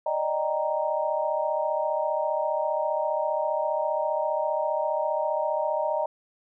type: chord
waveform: sine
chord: Eb major seventh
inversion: third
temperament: equal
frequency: 587.3 / 622.3 / 784 / 932.3 Hz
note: D5 / Eb5 / G5 / Bb5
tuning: 0 / 0 / 0 / 0 cents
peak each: -30 / -27 / -33 / -29 dBFS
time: 0.06-6.06 s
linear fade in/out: 5 ms
effects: none